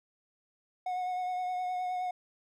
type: tone with vibrato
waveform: triangle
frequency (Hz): 730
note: F#5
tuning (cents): -24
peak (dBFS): -29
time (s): 0.86-2.11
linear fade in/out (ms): 5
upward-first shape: triangle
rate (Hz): 9.6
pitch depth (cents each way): 24
effects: none